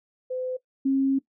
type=tone pair in turn; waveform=sine; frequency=510 / 270.2 Hz; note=C5 / C#4; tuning=-44 / -44 cents; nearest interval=major seventh; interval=1100 cents; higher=first; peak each=-27 / -19 dBFS; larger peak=second; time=0.3-0.57 / 0.85-1.19 s; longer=second; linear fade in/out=10 ms; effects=noise-tail reverb RT60 0.1 s tail -18 dB re dry